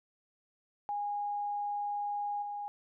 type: tone with level steps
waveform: sine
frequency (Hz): 821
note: G#5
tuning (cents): -20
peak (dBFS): -32 / -36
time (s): 0.89-2.68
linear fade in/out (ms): 0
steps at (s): 2.42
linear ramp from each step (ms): 5
effects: none